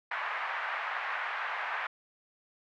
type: band-pass noise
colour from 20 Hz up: white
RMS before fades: -35 dBFS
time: 0.11-1.87 s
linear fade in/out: 5 ms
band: 770 to 2000 Hz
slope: 24 dB/octave
effects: none